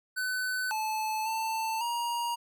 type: tone with pitch steps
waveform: square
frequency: 1507 / 869 / 889 / 946 Hz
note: F#6 / A5 / A5 / A#5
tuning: +31 / -22 / +18 / +25 cents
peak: -30 dBFS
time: 0.16-2.36 s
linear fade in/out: 20 ms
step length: 550 ms
effects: none